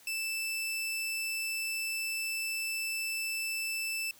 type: tone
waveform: sawtooth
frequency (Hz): 2644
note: E7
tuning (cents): +5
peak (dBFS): -29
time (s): 0.07-4.11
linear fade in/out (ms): 2
effects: white hiss -58 dBFS RMS until 4.19 s